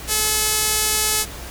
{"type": "tone with band-pass filter", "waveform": "sawtooth", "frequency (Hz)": 430, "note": "A4", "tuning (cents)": -40, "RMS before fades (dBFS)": -20, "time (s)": [0.07, 1.26], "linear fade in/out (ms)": 50, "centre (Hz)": 9700, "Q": 0.95, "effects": ["added 60 Hz sine -35 dBFS peak until 1.5 s", "pink hiss -35 dBFS RMS until 1.5 s"]}